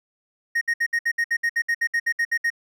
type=tone bursts; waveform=triangle; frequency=1864.7 Hz; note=A#6; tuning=in tune; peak=-17 dBFS; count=16; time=0.55-2.503 s; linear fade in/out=10 ms; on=63 ms; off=63 ms; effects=none